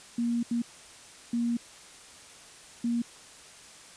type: tone bursts at uneven times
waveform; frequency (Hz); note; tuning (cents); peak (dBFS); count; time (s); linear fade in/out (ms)
sine; 236.1; A#3; +22; -25; 4; 0.18-0.43 / 0.51-0.62 / 1.33-1.57 / 2.84-3.02; 5
effects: white hiss -50 dBFS RMS until 3.96 s + resampled to 22050 Hz

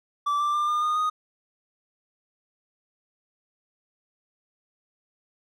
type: tone with pitch steps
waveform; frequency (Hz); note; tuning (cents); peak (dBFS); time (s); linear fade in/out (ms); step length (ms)
triangle; 1162 / 1177.5 / 1193.3 / 1209.2 / 1225.4 / 1241.8; D6 / D6 / D6 / D#6 / D#6 / D#6; -19 / +4 / +27 / -50 / -27 / -4; -20; 0.26-1.1; 10; 140
effects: none

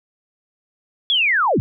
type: linear sweep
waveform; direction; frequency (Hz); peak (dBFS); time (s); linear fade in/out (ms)
sine; down; 3453 to 74.1; -14; 1.1-1.6; 0
effects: none

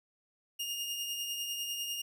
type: tone with tremolo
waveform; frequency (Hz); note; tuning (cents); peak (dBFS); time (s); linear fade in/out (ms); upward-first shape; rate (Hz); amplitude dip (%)
sawtooth; 2836; F7; +26; -30; 0.59-2.02; 10; triangle; 10; 40
effects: none

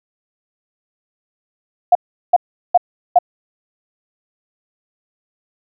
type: tone bursts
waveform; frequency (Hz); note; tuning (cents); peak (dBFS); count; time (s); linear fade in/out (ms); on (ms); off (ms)
sine; 711; F5; +31; -5; 4; 1.92-3.188; 5; 32; 380
effects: none

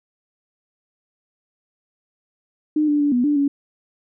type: tone with pitch steps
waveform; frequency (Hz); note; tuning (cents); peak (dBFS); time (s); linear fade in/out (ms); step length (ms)
sine; 304.1 / 293.9 / 289.6 / 245.1 / 293.4 / 282; D#4 / D4 / D4 / B3 / D4 / C#4; -40 / +1 / -24 / -13 / -2 / +30; -15; 2.76-3.48; 5; 120
effects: none

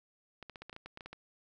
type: clicks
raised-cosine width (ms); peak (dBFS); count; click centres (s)
0.3; -30; 12; 0.427 / 0.497 / 0.558 / 0.62 / 0.696 / 0.729 / 0.764 / 0.86 / 0.974 / 1.008 / 1.06 / 1.13
effects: none

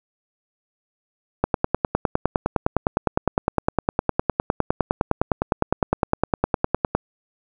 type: click train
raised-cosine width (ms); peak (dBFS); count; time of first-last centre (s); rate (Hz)
1; -3; 55; 1.44-6.95; 9.8
effects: none

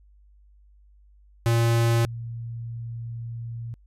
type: tone pair in turn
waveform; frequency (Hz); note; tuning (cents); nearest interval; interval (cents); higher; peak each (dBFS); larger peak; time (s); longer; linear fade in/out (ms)
square / sine; 116.3 / 116.3; A#2 / A#2; -4 / -4; unison; 0; neither; -19 / -31; first; 1.46-2.05 / 2.05-3.74; second; 0
effects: added 50 Hz sine -52 dBFS peak until 3.86 s + resampled to 32000 Hz

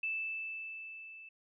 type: tone with level ramp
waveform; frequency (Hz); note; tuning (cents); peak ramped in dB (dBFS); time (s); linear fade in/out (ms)
sine; 2637; E7; 0; -32 to -49; 0.03-1.29; 5
effects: none

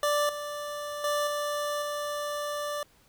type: tone with level steps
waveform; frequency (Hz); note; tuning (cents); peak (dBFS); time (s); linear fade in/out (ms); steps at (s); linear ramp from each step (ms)
25% pulse; 587.3; D5; 0; -20 / -30 / -22 / -25 / -27; 0.03-2.83; 2; 0.29 / 1.04 / 1.27 / 1.82; 2
effects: pink hiss -62 dBFS RMS until 3.08 s

